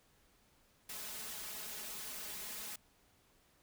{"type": "noise with comb filter", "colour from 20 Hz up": "white", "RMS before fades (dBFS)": -45, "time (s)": [0.89, 2.76], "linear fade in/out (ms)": 5, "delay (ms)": 4.7, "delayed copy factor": 0.8, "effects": ["pink hiss -70 dBFS RMS until 3.62 s"]}